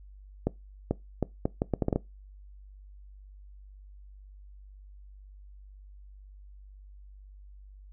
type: accelerating click train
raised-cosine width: 2 ms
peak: -12 dBFS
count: 10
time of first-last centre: 0.47-1.96 s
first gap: 440 ms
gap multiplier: 0.72
effects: noise-tail reverb RT60 0.2 s tail -21 dB re dry + added 49 Hz sine -47 dBFS peak until 7.92 s